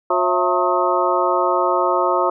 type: harmonic tone with a mistuned harmonic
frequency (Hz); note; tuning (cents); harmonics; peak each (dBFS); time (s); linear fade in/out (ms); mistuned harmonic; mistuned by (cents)
180; F#3; -47; 2 / 3 / 4 / 5 / 6 / 7; -22 / -22 / -22 / -22 / -22 / -22; 0.1-2.3; 5; 4; -130
effects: none